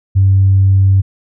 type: tone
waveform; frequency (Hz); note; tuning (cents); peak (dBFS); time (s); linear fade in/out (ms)
sine; 96.6; G2; -25; -5; 0.15-1.02; 20
effects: tanh soft clip ceiling -1 dBFS